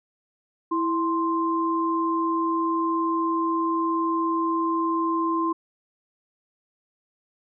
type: tone pair together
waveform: sine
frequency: 329.6 / 1046.5 Hz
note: E4 / C6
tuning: 0 / 0 cents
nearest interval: octave + minor sixth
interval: 2000 cents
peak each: -24 dBFS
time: 0.71-5.53 s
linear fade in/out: 10 ms
effects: none